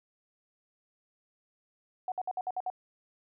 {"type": "tone bursts", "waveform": "sine", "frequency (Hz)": 740, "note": "F#5", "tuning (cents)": 0, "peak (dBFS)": -30, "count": 7, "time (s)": [2.08, 2.701], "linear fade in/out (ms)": 2, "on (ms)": 39, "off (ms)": 58, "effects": []}